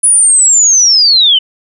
sine linear sweep, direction down, 9956 to 2960 Hz, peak -4 dBFS, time 0.03-1.39 s, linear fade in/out 10 ms, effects none

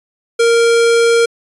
square tone, 465.1 Hz, A#4, 4 cents flat, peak -9 dBFS, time 0.39-1.26 s, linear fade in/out 10 ms, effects resampled to 24000 Hz

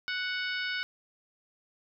harmonic tone with a mistuned harmonic, 740 Hz, F#5, in tune, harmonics 2 / 3 / 4 / 5 / 6 / 7, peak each -33 / -37 / -39 / -41 / -43 / -44 dBFS, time 0.08-0.83 s, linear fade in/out 0 ms, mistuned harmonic 6, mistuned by +19 cents, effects none

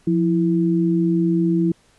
sine tone pair together, 174.76 / 329.9 Hz, F3 / E4, +1 / +1 cents, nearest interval major seventh, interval 1100 cents, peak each -18 dBFS, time 0.07-1.72 s, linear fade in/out 5 ms, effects pink hiss -57 dBFS RMS until 1.98 s + resampled to 24000 Hz

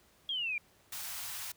sine exponential sweep, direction down, 3322 to 2337 Hz, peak -32 dBFS, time 0.29-0.58 s, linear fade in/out 2 ms
white band-stop noise, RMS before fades -41 dBFS, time 0.92-1.52 s, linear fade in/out 5 ms, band 120 to 730 Hz, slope 24 dB/octave
effects pink hiss -65 dBFS RMS until 1.56 s + high-pass 60 Hz 12 dB/octave

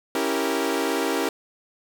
sawtooth chord, C# diminished seventh, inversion none, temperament equal, 277.2 / 329.6 / 392 / 466.2 Hz, C#4 / E4 / G4 / Bb4, 0 / 0 / 0 / 0 cents, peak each -24 dBFS, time 0.15-1.29 s, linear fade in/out 2 ms, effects none

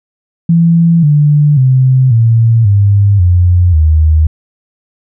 sine tone with pitch steps, 167.7 / 147.69 / 130.06 / 114.54 / 100.87 / 88.84 / 78.23 Hz, E3 / D3 / C3 / A#2 / G2 / F2 / D#2, +30 / +10 / -10 / -30 / +50 / +30 / +10 cents, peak -4 dBFS, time 0.49-4.27 s, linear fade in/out 5 ms, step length 540 ms, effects none

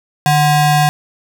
square ring-modulated tone, 444.7 Hz, A4, 18 cents sharp, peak -7 dBFS, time 0.26-0.89 s, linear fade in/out 0 ms, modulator 294 Hz, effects none

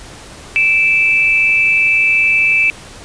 sine tone pair together, 2340 / 2628 Hz, D7 / E7, -7 / -6 cents, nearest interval major second, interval 201 cents, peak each -12 dBFS, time 0.56-2.7 s, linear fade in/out 0 ms, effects pink hiss -35 dBFS RMS until 3.04 s + resampled to 22050 Hz

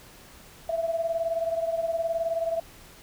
sine beating tone pair, 659.3 / 678.3 Hz, E5 / E5, 0 / +49 cents, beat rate 19 Hz, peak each -26 / -31 dBFS, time 0.69-2.6 s, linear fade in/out 5 ms, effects pink hiss -50 dBFS RMS until 3.02 s

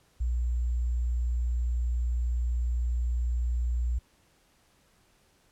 sine tone with sample-and-hold, 60 Hz, B1, 49 cents flat, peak -25 dBFS, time 0.2-3.99 s, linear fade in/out 10 ms, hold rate 7350 Hz, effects pink hiss -65 dBFS RMS until 5.51 s + low-pass 12000 Hz 12 dB/octave

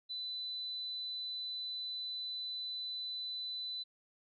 sine tone, 4000 Hz, B7, 21 cents sharp, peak -38 dBFS, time 0.09-3.84 s, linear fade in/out 20 ms, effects none

